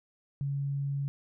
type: tone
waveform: sine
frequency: 140 Hz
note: C#3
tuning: 18 cents sharp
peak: -29 dBFS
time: 0.41-1.08 s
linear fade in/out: 0 ms
effects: none